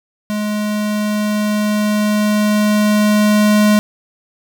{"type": "tone with level ramp", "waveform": "square", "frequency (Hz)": 210.2, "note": "G#3", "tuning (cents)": 21, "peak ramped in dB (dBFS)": [-18, -9], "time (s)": [0.3, 3.79], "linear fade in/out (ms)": 0, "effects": ["8-bit"]}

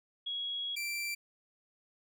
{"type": "tone pair in turn", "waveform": ["sine", "sawtooth"], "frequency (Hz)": [3322, 2349], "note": ["G#7", "D7"], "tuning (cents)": [0, 0], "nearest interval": "tritone", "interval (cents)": 600, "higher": "first", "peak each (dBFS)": [-34, -31], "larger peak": "second", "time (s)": [[0.26, 0.76], [0.76, 1.15]], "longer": "first", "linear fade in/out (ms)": 10, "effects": []}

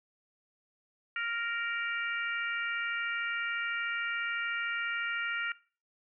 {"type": "harmonic tone", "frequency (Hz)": 466.2, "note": "A#4", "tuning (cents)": 0, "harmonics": [3, 4, 5, 6], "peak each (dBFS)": [-35, -37, -39, -41], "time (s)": [1.16, 5.52], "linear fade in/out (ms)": 2, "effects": ["noise-tail reverb RT60 0.4 s tail -20 dB re dry"]}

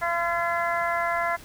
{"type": "harmonic tone", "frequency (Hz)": 341.3, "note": "F4", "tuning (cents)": -40, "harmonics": [2, 3, 4, 5, 6], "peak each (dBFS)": [-27, -29, -30, -31, -32], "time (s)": [0.01, 1.37], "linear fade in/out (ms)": 20, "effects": ["pink hiss -47 dBFS RMS until 1.44 s"]}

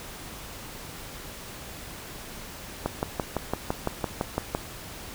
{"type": "click train", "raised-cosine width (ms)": 1, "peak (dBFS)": -11, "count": 11, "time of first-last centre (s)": [2.86, 4.549], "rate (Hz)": 5.92, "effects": ["pink hiss -41 dBFS RMS until 5.14 s"]}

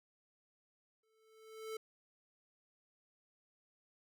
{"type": "tone with exponential growth", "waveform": "square", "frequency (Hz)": 440, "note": "A4", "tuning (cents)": 0, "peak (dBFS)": -40, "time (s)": [1.03, 1.77], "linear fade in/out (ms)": 5, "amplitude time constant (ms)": 160, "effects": []}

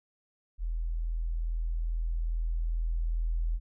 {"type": "tone with level ramp", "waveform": "sine", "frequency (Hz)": 41.2, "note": "E1", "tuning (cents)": 0, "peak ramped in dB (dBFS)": [-29, -26], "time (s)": [0.58, 3.6], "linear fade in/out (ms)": 50, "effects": []}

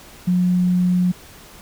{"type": "tone", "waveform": "sine", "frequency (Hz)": 180, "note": "F#3", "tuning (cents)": -47, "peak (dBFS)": -14, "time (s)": [0.27, 1.12], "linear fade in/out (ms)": 10, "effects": ["pink hiss -43 dBFS RMS until 1.61 s"]}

